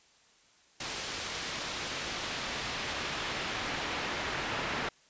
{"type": "noise with band-pass filter sweep", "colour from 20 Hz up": "brown", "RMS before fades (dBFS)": -36, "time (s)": [0.8, 4.89], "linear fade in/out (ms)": 5, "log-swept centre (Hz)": [5400, 2200], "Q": 0.72, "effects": ["white hiss -63 dBFS RMS until 5.09 s", "resampled to 16000 Hz"]}